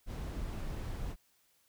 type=noise; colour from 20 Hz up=brown; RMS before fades=-38 dBFS; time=0.06-1.16 s; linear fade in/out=50 ms; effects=white hiss -71 dBFS RMS until 1.68 s